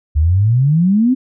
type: exponential sweep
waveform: sine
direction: up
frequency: 71.6 to 267.5 Hz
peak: -9 dBFS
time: 0.15-1.15 s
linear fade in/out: 20 ms
effects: none